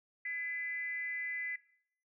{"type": "tone with frequency modulation", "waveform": "sine", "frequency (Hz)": 2014, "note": "B6", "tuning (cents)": 33, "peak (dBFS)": -36, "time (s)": [0.25, 1.56], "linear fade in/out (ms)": 5, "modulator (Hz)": 345, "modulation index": 0.42, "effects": ["noise-tail reverb RT60 0.6 s tail -18 dB re dry"]}